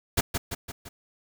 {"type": "noise with echo", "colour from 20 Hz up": "pink", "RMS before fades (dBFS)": -22, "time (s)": [0.17, 0.21], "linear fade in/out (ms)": 10, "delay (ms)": 170, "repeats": 4, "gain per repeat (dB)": -5, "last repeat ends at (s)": 0.89, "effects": []}